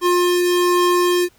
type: tone pair together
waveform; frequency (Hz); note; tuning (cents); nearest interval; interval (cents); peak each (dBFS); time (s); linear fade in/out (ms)
square; 354.9 / 1063.5; F4 / C6; +28 / +28; octave + perfect fifth; 1900; -15 / -23; 0.01-1.29; 50
effects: pink hiss -55 dBFS RMS until 1.38 s